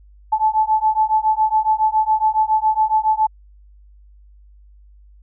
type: beating tone pair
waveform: sine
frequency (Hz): 865 / 872.2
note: A5 / A5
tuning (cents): -30 / -15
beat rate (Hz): 7.2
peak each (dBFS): -17 / -17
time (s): 0.32-3.27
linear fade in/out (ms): 10
effects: added 50 Hz sine -44 dBFS peak until 5.22 s